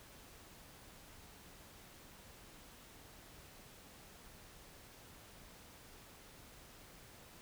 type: silence
effects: pink hiss -58 dBFS RMS until 7.41 s